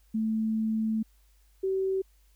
sine tone pair in turn, 220 / 382.5 Hz, A3 / G4, 0 / -42 cents, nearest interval minor seventh, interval 958 cents, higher second, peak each -25 dBFS, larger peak neither, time 0.14-1.03 / 1.63-2.02 s, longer first, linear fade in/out 10 ms, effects added 50 Hz sine -59 dBFS peak until 2.35 s + white hiss -69 dBFS RMS until 2.35 s

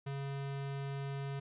square tone, 138.59 Hz, C#3, in tune, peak -38 dBFS, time 0.06-1.4 s, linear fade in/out 10 ms, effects resampled to 8000 Hz

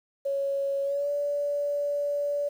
sine tone with pitch glide, 554.4 to 576.9 Hz, C#5 to D5, 0 to -31 cents, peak -25 dBFS, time 0.25-2.49 s, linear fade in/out 10 ms, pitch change +69 cents, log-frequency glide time 0.83-1.1 s, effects 9-bit

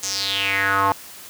square tone with band-pass filter sweep, 98 Hz, G2, in tune, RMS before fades -21 dBFS, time 0.03-0.92 s, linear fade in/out 0 ms, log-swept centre 6700 to 930 Hz, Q 4.9, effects white hiss -40 dBFS RMS until 1.29 s + high-pass 60 Hz 12 dB/octave

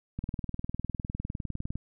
click train, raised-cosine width 5 ms, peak -21 dBFS, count 32, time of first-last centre 0.19-1.756 s, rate 19.8 Hz, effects none

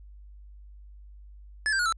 square tone with pitch steps, 1720 / 1577.2 / 1446.3 / 1326.3 Hz, A6 / G6 / F#6 / E6, -40 / +10 / -40 / +10 cents, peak -24 dBFS, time 1.66-1.924 s, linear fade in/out 0 ms, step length 66 ms, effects added 50 Hz sine -45 dBFS peak until 1.97 s + resampled to 22050 Hz

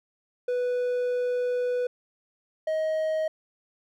triangle tone pair in turn, 493.9 / 629.9 Hz, B4 / D#5, 0 / +21 cents, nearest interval major third, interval 421 cents, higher second, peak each -22 dBFS, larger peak neither, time 0.48-1.87 / 2.67-3.28 s, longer first, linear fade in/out 5 ms, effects none

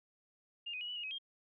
sine tone with pitch steps, 2816 / 2500 / 2907 / 2962 / 2865 / 2542 / 3216 Hz, F7 / D#7 / F#7 / F#7 / F7 / D#7 / G7, +14 / +8 / -31 / +1 / +44 / +36 / +44 cents, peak -39 dBFS, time 0.66-1.185 s, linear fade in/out 10 ms, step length 75 ms, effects none

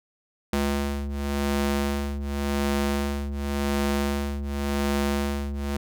sawtooth ring-modulated tone, 141.1 Hz, C#3, 31 cents sharp, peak -17 dBFS, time 0.53-5.77 s, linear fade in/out 2 ms, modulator 71 Hz, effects none

